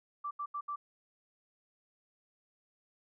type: tone bursts at uneven times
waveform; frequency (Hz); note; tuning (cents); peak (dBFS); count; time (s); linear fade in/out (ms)
sine; 1168; D6; -10; -35; 4; 0.24-0.31 / 0.39-0.46 / 0.54-0.61 / 0.68-0.76; 10
effects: none